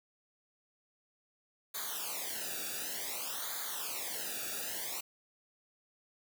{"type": "noise with flanger", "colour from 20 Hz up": "white", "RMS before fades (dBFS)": -39, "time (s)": [1.74, 5.01], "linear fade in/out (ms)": 10, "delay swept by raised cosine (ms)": [0.36, 0.97], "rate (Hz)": 0.55, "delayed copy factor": -0.95, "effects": []}